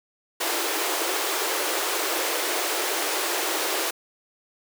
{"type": "high-pass noise", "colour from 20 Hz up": "pink", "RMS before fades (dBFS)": -26, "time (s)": [0.4, 3.91], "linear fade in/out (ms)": 10, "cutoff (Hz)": 310, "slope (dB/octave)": 96, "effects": []}